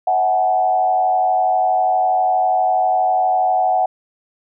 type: tone with frequency modulation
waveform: sine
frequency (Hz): 744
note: F#5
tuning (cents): +9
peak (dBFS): -13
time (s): 0.07-3.86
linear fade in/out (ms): 5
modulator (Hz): 92.3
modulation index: 0.76
effects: none